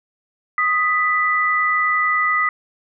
sine tone pair together, 1246.7 / 1979 Hz, D#6 / B6, +3 / +3 cents, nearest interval minor sixth, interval 800 cents, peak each -18 dBFS, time 0.58-2.49 s, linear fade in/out 2 ms, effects none

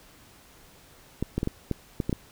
clicks, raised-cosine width 3 ms, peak -13 dBFS, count 8, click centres 1.226 / 1.38 / 1.431 / 1.474 / 1.713 / 2.002 / 2.095 / 2.128 s, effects pink hiss -54 dBFS RMS until 2.31 s

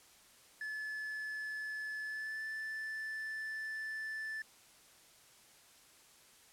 triangle tone with pitch glide, 1726 to 1756.2 Hz, A6 to A6, -34 to -4 cents, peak -37 dBFS, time 0.61-4.42 s, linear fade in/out 2 ms, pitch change +30 cents, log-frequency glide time 2.05-2.44 s, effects white hiss -62 dBFS RMS until 6.52 s + low-pass 11000 Hz 12 dB/octave

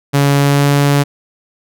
sawtooth tone with pitch glide, 141.2 to 142.51 Hz, C#3 to C#3, +32 to +48 cents, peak -5 dBFS, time 0.13-1.04 s, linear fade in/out 20 ms, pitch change +16 cents, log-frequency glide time 0.37-0.67 s, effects none

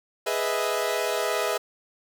sawtooth chord, E major seventh, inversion first, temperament equal, 415.3 / 493.9 / 622.3 / 659.3 Hz, G#4 / B4 / D#5 / E5, 0 / 0 / 0 / 0 cents, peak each -26 dBFS, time 0.26-1.58 s, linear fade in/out 10 ms, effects none

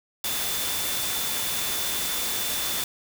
sine tone in noise, 3520 Hz, A7, in tune, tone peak -34 dBFS, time 0.24-2.84 s, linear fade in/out 2 ms, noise white, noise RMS -28 dBFS, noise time 0.24-2.84 s, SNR -9 dB, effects none

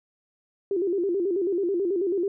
sine tone with vibrato, 370.3 Hz, F#4, 1 cent sharp, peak -22 dBFS, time 0.71-2.28 s, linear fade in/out 2 ms, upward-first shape square, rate 9.2 Hz, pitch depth 120 cents each way, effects none

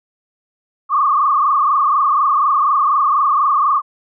sine tone with frequency modulation, 1153 Hz, D6, 32 cents flat, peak -11 dBFS, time 0.89-3.82 s, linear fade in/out 50 ms, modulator 24.1 Hz, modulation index 3.2, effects none

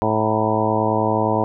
harmonic tone with a mistuned harmonic, 108.8 Hz, A2, 19 cents flat, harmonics 1 / 2 / 3 / 4 / 5 / 6 / 7 / 8 / 9, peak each -25 / -25 / -25 / -25 / -25 / -25 / -25 / -25 / -25 dBFS, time 0.02-1.44 s, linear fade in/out 0 ms, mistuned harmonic 8, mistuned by +75 cents, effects none

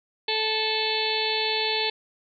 harmonic tone, 437.2 Hz, A4, 11 cents flat, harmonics 1 / 2 / 4 / 5 / 6 / 7 / 8 / 9 / 10, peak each -30 / -31 / -36 / -35 / -31 / -35 / -30 / -33 / -30 dBFS, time 0.28-1.9 s, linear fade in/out 5 ms, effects none

